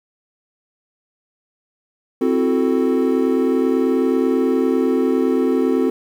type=chord; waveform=triangle; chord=F# half-diminished seventh; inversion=second; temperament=equal; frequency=261.6 / 329.6 / 370 / 440 Hz; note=C4 / E4 / F#4 / A4; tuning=0 / 0 / 0 / 0 cents; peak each=-16 / -22 / -18 / -19 dBFS; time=2.21-5.9 s; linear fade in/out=5 ms; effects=8-bit